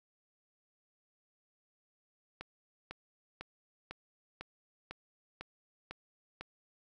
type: click train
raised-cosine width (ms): 0.3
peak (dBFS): -26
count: 9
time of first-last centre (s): 2.41-6.41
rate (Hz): 2
effects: none